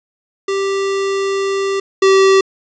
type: tone pair in turn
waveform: square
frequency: 392 / 386.2 Hz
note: G4 / G4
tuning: 0 / -26 cents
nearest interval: unison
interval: 26 cents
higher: first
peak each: -16 / -8 dBFS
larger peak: second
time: 0.48-1.8 / 2.02-2.41 s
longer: first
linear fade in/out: 5 ms
effects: resampled to 16000 Hz + 7-bit